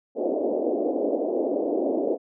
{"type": "band-pass noise", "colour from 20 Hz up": "pink", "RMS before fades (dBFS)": -25, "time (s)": [0.15, 2.18], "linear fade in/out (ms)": 50, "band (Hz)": [270, 660], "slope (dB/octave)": 48, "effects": []}